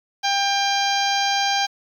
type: harmonic tone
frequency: 796 Hz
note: G5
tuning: 26 cents sharp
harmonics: 1 / 2 / 3 / 4 / 5 / 6 / 7 / 8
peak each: -21 / -27 / -29 / -27 / -29 / -28 / -32 / -32 dBFS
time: 0.23-1.67 s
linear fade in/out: 20 ms
effects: 8-bit